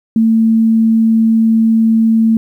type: tone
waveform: sine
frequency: 224.3 Hz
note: A3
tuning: 34 cents sharp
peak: -7 dBFS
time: 0.16-2.37 s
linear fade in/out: 2 ms
effects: 8-bit